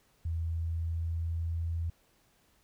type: tone with pitch glide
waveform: sine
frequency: 82.41 to 83.32 Hz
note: E2 to E2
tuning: 0 to +19 cents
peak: -30 dBFS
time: 0.25-1.9 s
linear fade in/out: 5 ms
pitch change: +19 cents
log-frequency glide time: 0.37-1.78 s
effects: pink hiss -68 dBFS RMS until 2.63 s